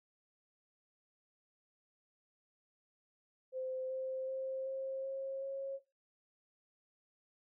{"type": "tone with pitch steps", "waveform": "sine", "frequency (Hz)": [518, 523.1, 528.3, 533.5, 538.8, 544.1], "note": ["C5", "C5", "C5", "C5", "C#5", "C#5"], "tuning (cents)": [-17, -1, 17, 34, -49, -32], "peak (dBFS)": -37, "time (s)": [3.52, 5.8], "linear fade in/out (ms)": 50, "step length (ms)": 380, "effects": ["noise-tail reverb RT60 0.3 s tail -22 dB re dry"]}